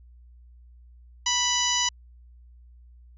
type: harmonic tone with a mistuned harmonic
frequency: 987.8 Hz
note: B5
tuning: in tune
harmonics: 1 / 2 / 3 / 4 / 5 / 6 / 7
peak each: -30 / -32 / -27 / -32 / -32 / -27 / -32 dBFS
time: 1.26-1.89 s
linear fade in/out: 5 ms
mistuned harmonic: 1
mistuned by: -23 cents
effects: added 60 Hz sine -48 dBFS peak until 3.17 s